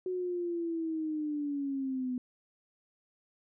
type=linear sweep; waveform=sine; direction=down; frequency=370 to 248.1 Hz; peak=-31 dBFS; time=0.06-2.18 s; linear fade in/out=2 ms; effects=none